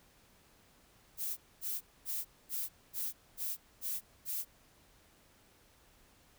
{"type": "noise bursts", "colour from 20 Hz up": "violet", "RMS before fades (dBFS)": -37, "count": 8, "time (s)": [1.17, 4.45], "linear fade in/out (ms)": 50, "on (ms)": 200, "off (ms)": 240, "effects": ["pink hiss -65 dBFS RMS until 6.38 s"]}